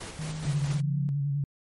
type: noise with tremolo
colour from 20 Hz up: pink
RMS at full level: -39 dBFS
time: 0-0.81 s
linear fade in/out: 10 ms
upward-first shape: square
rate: 4.7 Hz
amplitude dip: 35%
type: tone with pitch glide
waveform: sine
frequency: 155.56 to 176.64 Hz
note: D#3 to F3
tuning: 0 to +20 cents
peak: -32 dBFS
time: 0.19-1.09 s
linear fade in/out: 0 ms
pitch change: +220 cents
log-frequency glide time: 0.67-0.97 s
type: tone with vibrato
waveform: sine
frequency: 141.6 Hz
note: C#3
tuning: 37 cents sharp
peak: -25 dBFS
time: 0.45-1.44 s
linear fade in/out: 2 ms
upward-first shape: square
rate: 10 Hz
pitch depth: 33 cents each way
effects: MP3 48 kbps